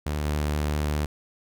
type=tone with level steps; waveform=sawtooth; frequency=74.6 Hz; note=D2; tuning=28 cents sharp; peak=-22 / -20 dBFS; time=0.06-1.06 s; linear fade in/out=5 ms; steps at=0.24 s; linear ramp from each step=20 ms; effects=none